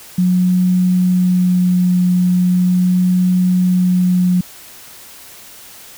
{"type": "tone with vibrato", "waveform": "sine", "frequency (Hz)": 181.1, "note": "F#3", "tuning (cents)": -37, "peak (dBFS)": -10, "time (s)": [0.18, 4.41], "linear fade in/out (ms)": 5, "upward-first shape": "sine", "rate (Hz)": 0.39, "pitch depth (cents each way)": 10, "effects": ["white hiss -38 dBFS RMS until 5.97 s"]}